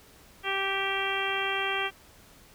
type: harmonic tone with a mistuned harmonic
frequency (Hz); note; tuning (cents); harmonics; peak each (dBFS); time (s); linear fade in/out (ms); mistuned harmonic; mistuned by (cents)
390.1; G4; -8; 1 / 2 / 3 / 4 / 5 / 6 / 7 / 8; -35 / -35 / -35 / -35 / -35 / -35 / -35 / -35; 0.43-1.91; 50; 8; +46
effects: pink hiss -55 dBFS RMS until 2.54 s